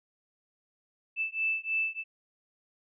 sine beating tone pair, 2637 / 2640.2 Hz, E7 / E7, 0 / +2 cents, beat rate 3.2 Hz, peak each -31 dBFS, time 1.16-2.04 s, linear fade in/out 50 ms, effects none

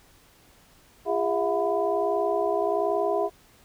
sine tone cluster, 345.2 / 406.8 / 657 / 718 / 999 Hz, F4 / G#4 / E5 / F5 / B5, -20 / -36 / -6 / +48 / +20 cents, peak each -32 / -26 / -27 / -29 / -33 dBFS, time 1.05-3.3 s, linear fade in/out 50 ms, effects pink hiss -57 dBFS RMS until 3.64 s

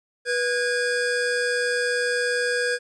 square tone pair together, 488.7 / 1636.2 Hz, B4 / G#6, -18 / -26 cents, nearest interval octave + major sixth, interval 2092 cents, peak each -25 dBFS, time 0.25-2.79 s, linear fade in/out 50 ms, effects resampled to 22050 Hz + 10-bit

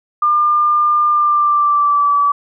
sine tone with pitch glide, 1200 to 1149.8 Hz, D6 to D6, +37 to -37 cents, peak -10 dBFS, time 0.22-2.32 s, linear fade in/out 5 ms, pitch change -74 cents, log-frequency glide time 1.1-2.17 s, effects none

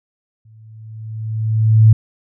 sine tone with exponential growth, 110 Hz, A2, in tune, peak -3 dBFS, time 0.45-1.93 s, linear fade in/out 5 ms, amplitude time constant 320 ms, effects none

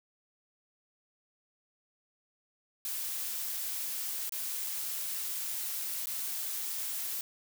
blue noise with dropouts, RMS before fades -36 dBFS, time 2.85-7.21 s, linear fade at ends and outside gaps 1 ms, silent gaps 4.294-4.322 / 6.058-6.07 s, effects none

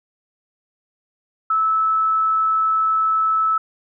sine tone, 1306 Hz, E6, 17 cents flat, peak -15 dBFS, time 1.5-3.58 s, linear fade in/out 5 ms, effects none

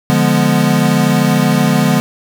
square chord, D diminished seventh, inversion none, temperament equal, 146.83 / 174.61 / 207.7 / 246.9 Hz, D3 / F3 / Ab3 / Cb4, 0 / 0 / 0 / 0 cents, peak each -16 dBFS, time 0.1-2 s, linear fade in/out 0 ms, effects none

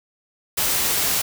white noise, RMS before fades -21 dBFS, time 0.57-1.22 s, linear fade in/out 10 ms, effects none

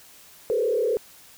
sine tone with frequency modulation, 460 Hz, A#4, 23 cents flat, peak -20 dBFS, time 0.5-0.97 s, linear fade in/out 0 ms, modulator 35.7 Hz, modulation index 1.5, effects white hiss -50 dBFS RMS until 1.37 s

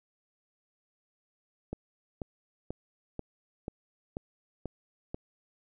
click train, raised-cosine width 2 ms, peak -22 dBFS, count 8, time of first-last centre 1.73-5.145 s, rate 2.05 Hz, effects none

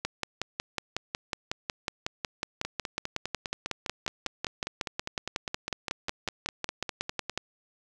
two click trains, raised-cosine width 0.2 ms, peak -15 / -12 dBFS, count 24 / 41, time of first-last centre 2.65-7.296 / 0.05-7.376 s, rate 4.95 / 5.46 Hz, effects none

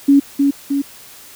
sine tone with echo, 280 Hz, C#4, 18 cents sharp, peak -6 dBFS, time 0.08-0.2 s, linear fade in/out 10 ms, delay 310 ms, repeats 2, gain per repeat -4 dB, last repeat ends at 0.82 s, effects white hiss -40 dBFS RMS until 1.35 s

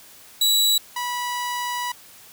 sawtooth tone pair in turn, 3913 / 978.2 Hz, B7 / B5, -17 / -17 cents, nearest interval 2 octaves, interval 2400 cents, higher first, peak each -13 / -21 dBFS, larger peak first, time 0.41-0.78 / 0.96-1.92 s, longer second, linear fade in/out 5 ms, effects white hiss -47 dBFS RMS until 2.32 s

